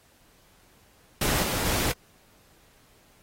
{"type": "noise with level steps", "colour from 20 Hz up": "pink", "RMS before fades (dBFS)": [-26, -29, -27], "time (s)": [1.21, 1.92], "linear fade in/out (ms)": 5, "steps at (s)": [1.42, 1.64], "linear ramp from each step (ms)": 20, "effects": ["pink hiss -60 dBFS RMS until 3.22 s", "AAC 48 kbps"]}